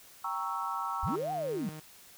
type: chord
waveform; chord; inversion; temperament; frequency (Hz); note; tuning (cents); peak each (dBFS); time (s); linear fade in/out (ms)
sine; G diminished seventh; none; equal; 784 / 932.3 / 1108.7 / 1318.5; G5 / Bb5 / Db6 / Fb6; 0 / 0 / 0 / 0; -40 / -37 / -37 / -36; 0.24-1.16; 5
type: linear two-way sweep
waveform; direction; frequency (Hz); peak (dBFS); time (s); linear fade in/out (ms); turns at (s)
sine; up then down; 43.38 to 784 to 158.3; -31; 1.03-1.69; 0; 1.32
type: tone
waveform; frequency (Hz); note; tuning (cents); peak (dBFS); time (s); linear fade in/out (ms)
sawtooth; 154.7; D#3; -10; -38; 1.07-1.8; 5
effects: white hiss -55 dBFS RMS until 2.17 s